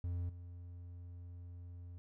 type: tone with level steps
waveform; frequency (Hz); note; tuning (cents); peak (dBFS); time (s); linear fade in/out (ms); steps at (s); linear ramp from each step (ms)
triangle; 87.7; F2; +8; -34 / -45; 0.04-1.98; 0; 0.29; 5
effects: none